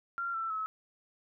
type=tone with pitch steps; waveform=sine; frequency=1381 / 1335.5 / 1291.5 Hz; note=F6 / E6 / E6; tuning=-20 / +22 / -36 cents; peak=-32 dBFS; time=0.18-0.66 s; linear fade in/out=0 ms; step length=160 ms; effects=none